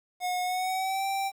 square tone with pitch glide, 725 to 781.5 Hz, F#5 to G5, -35 to -6 cents, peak -28 dBFS, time 0.2-1.32 s, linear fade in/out 50 ms, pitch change +129 cents, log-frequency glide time 0.43-1.06 s, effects 10-bit

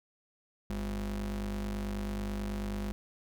square ring-modulated tone, 75.8 Hz, D#2, 45 cents flat, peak -31 dBFS, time 0.7-2.92 s, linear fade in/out 0 ms, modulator 127 Hz, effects none

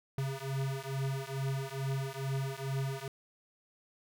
square beating tone pair, 134.2 / 136.5 Hz, C3 / C#3, +44 / -26 cents, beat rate 2.3 Hz, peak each -37 / -37 dBFS, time 0.18-3.08 s, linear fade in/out 2 ms, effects none

